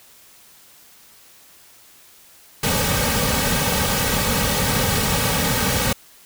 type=noise with comb filter; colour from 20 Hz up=pink; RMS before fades=-20 dBFS; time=2.63-5.93 s; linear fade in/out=5 ms; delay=2.9 ms; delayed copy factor=-0.8; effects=white hiss -49 dBFS RMS until 6.25 s